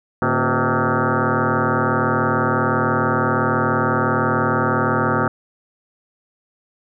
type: tone with frequency modulation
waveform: sine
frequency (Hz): 523.3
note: C5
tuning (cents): 0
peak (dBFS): -15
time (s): 0.22-5.28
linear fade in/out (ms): 2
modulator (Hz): 126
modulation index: 7.6
effects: none